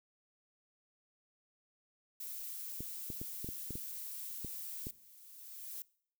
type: noise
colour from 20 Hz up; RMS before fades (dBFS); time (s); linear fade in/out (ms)
violet; -44; 2.2-4.91; 5
type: clicks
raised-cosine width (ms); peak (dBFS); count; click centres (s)
3; -30; 9; 2.806 / 3.102 / 3.215 / 3.445 / 3.489 / 3.707 / 3.755 / 4.447 / 4.869
type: noise with exponential growth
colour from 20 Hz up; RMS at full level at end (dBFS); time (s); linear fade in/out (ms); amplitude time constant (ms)
violet; -43; 4.07-5.82; 2; 380
effects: noise-tail reverb RT60 0.6 s tail -23 dB re dry